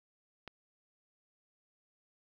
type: click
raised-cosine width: 0.3 ms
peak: -28 dBFS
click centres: 0.477 s
effects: 10-bit